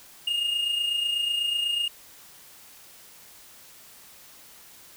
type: tone with amplitude modulation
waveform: triangle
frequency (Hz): 2840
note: F7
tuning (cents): +28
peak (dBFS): -20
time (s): 0.27-1.88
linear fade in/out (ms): 5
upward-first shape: sine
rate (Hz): 28.1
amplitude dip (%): 50
effects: white hiss -50 dBFS RMS until 4.96 s